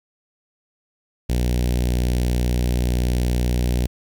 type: tone with notch filter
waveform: sawtooth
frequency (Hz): 61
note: B1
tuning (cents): -21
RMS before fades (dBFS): -20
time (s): 1.29-3.87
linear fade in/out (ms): 10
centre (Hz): 1200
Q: 0.57
effects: 9-bit